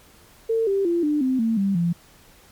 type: tone with pitch steps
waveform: sine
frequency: 451.8 / 393.3 / 342.4 / 298.1 / 259.5 / 225.9 / 196.66 / 171.2 Hz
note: A4 / G4 / F4 / D4 / C4 / A3 / G3 / F3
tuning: +46 / +6 / -34 / +26 / -14 / +46 / +6 / -34 cents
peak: -18 dBFS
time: 0.49-1.93 s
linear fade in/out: 10 ms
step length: 180 ms
effects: pink hiss -52 dBFS RMS until 2.51 s + MP3 96 kbps